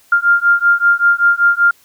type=beating tone pair; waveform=sine; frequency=1396.9 / 1402.1 Hz; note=F6 / F6; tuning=0 / +6 cents; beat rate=5.2 Hz; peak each=-12 dBFS; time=0.12-1.71 s; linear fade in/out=5 ms; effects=white hiss -51 dBFS RMS until 1.84 s